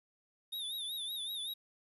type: tone with vibrato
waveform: square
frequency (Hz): 3645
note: A#7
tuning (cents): -40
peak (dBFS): -38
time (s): 0.52-1.54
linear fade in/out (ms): 10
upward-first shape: sine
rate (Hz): 5.3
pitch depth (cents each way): 92
effects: resampled to 32000 Hz + 11-bit